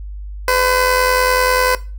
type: tone with amplitude modulation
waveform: 15% pulse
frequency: 506 Hz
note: B4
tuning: 42 cents sharp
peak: -4 dBFS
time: 0.48-1.75 s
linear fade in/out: 2 ms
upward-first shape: sine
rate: 90.1 Hz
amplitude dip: 50%
effects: noise-tail reverb RT60 0.3 s tail -17 dB re dry + added 50 Hz sine -26 dBFS peak until 1.98 s